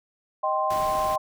sine chord, C minor, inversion first, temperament equal with one note detuned, 622.3 / 779.9 / 1046.5 Hz, Eb5 / G5 / C6, 0 / -9 / 0 cents, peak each -27 / -27 / -25 dBFS, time 0.43-1.18 s, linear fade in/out 10 ms
pink noise, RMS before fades -37 dBFS, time 0.7-1.16 s, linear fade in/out 5 ms
effects none

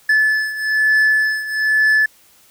triangle beating tone pair, 1733 / 1734.1 Hz, A6 / A6, -27 / -26 cents, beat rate 1.1 Hz, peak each -13 / -17 dBFS, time 0.09-2.06 s, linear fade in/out 5 ms, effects white hiss -51 dBFS RMS until 2.5 s

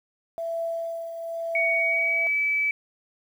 sine tone with tremolo, 666 Hz, E5, 18 cents sharp, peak -25 dBFS, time 0.38-2.27 s, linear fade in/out 0 ms, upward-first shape triangle, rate 1 Hz, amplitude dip 60%
sine tone with pitch glide, 2239 to 2299 Hz, C#7 to D7, +17 to -37 cents, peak -21 dBFS, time 1.55-2.71 s, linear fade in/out 2 ms, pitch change +46 cents, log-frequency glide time 1.75-2.38 s
effects 9-bit

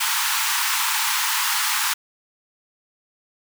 pink high-pass noise, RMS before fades -22 dBFS, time 0-1.94 s, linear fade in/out 10 ms, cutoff 850 Hz, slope 96 dB/octave, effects none

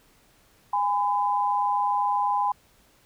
sine tone pair together, 820 / 1007.8 Hz, G#5 / B5, -22 / +35 cents, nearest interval major third, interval 357 cents, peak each -24 / -24 dBFS, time 0.73-2.52 s, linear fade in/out 5 ms, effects pink hiss -60 dBFS RMS until 3.05 s

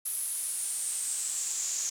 pink noise with band-pass filter sweep, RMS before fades -33 dBFS, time 0.05-1.9 s, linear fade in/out 10 ms, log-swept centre 11000 to 6700 Hz, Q 6.4, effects none

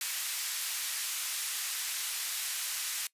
white band-pass noise, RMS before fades -35 dBFS, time 0.01-3.07 s, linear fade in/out 2 ms, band 1600 to 13000 Hz, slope 12 dB/octave, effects noise-tail reverb RT60 0.1 s tail -21 dB re dry + resampled to 32000 Hz

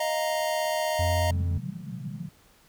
square chord, Eb suspended second, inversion none, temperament equal, 622.3 / 698.5 / 932.3 Hz, Eb5 / F5 / Bb5, 0 / 0 / 0 cents, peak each -28 / -33 / -32 dBFS, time 0-1.31 s, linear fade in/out 5 ms
triangle tone, 87.31 Hz, F2, in tune, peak -22 dBFS, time 0.99-1.58 s, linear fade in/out 5 ms
white band-pass noise, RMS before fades -36 dBFS, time 1.3-2.29 s, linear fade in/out 5 ms, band 120 to 210 Hz, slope 96 dB/octave
effects pink hiss -59 dBFS RMS until 2.68 s

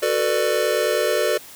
square chord, B minor seventh, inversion second, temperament just, 370.4 / 444.5 / 493.9 / 592.7 Hz, F#4 / A4 / B4 / D5, +2 / +18 / 0 / +16 cents, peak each -27 / -24 / -25 / -23 dBFS, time 0.02-1.38 s, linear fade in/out 10 ms, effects white hiss -42 dBFS RMS until 1.55 s

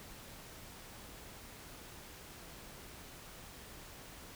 silence, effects pink hiss -52 dBFS RMS until 4.35 s

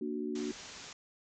sine chord, Bb augmented, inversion none, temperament equal, 233.1 / 293.7 / 370 Hz, Bb3 / D4 / F#4, 0 / 0 / 0 cents, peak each -38 dBFS, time 0.01-0.52 s, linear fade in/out 5 ms
white low-pass noise, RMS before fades -49 dBFS, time 0.35-0.93 s, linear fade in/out 5 ms, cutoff 7300 Hz, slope 96 dB/octave
effects none

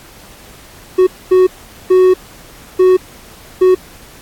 triangle tone bursts at uneven times, 370 Hz, F#4, in tune, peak -3 dBFS, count 5, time 0.98-1.07 / 1.31-1.47 / 1.9-2.14 / 2.79-2.97 / 3.61-3.75 s, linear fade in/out 10 ms, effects pink hiss -39 dBFS RMS until 4.21 s + AAC 64 kbps

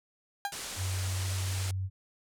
30% pulse tone with exponential decay, 806 Hz, G5, 48 cents sharp, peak -24 dBFS, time 0.45-0.56 s, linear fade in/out 1 ms, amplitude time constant 23 ms
white low-pass noise, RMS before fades -40 dBFS, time 0.52-1.71 s, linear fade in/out 2 ms, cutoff 9800 Hz, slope 24 dB/octave
sine tone with pitch glide, 93.4 to 94.87 Hz, F#2 to F#2, +17 to +44 cents, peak -30 dBFS, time 0.76-1.9 s, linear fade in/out 50 ms, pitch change +27 cents, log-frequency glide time 1.02-1.63 s
effects none

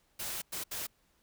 white noise bursts at uneven times, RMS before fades -38 dBFS, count 3, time 0.19-0.42 / 0.52-0.64 / 0.71-0.87 s, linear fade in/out 10 ms, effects pink hiss -71 dBFS RMS until 1.22 s

